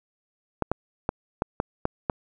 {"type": "clicks", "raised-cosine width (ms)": 1, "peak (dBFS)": -9, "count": 7, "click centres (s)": [0.623, 0.716, 1.091, 1.421, 1.601, 1.854, 2.098], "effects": []}